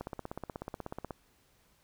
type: click train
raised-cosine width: 1 ms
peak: -24 dBFS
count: 19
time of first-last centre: 0.01-1.108 s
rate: 16.4 Hz
effects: pink hiss -68 dBFS RMS until 1.83 s